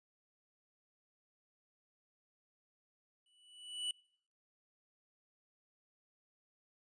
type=tone with exponential growth; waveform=square; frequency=2960 Hz; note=F#7; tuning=in tune; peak=-34 dBFS; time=3.26-3.91 s; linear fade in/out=2 ms; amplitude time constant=140 ms; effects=noise-tail reverb RT60 0.6 s tail -24 dB re dry + resampled to 22050 Hz